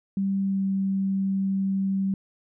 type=tone with pitch glide; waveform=sine; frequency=195.3 to 193.73 Hz; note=G3 to G3; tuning=-6 to -20 cents; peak=-22 dBFS; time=0.17-2.14 s; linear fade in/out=2 ms; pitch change=-14 cents; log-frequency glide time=0.41-0.63 s; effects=none